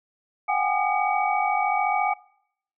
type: tone cluster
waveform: sine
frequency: 731 / 772 / 826 / 1216 / 2269 Hz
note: F#5 / G5 / G#5 / D#6 / C#7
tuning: -21 / -27 / -10 / -40 / +40 cents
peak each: -27 / -27 / -25 / -29 / -29 dBFS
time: 0.48-2.14 s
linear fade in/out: 10 ms
effects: noise-tail reverb RT60 0.7 s tail -22 dB re dry